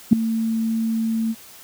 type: tone with ADSR envelope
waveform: sine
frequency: 224.6 Hz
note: A3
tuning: 36 cents sharp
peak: -3 dBFS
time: 0.11-1.35 s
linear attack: 19 ms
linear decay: 4 ms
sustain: -16 dB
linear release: 44 ms
effects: tanh soft clip ceiling 0 dBFS + white hiss -44 dBFS RMS until 1.63 s